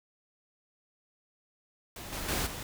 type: noise with level steps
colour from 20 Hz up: pink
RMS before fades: -43 / -37 / -31 / -40 dBFS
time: 1.96-2.63 s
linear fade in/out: 2 ms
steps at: 2.12 / 2.28 / 2.46 s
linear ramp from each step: 10 ms
effects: none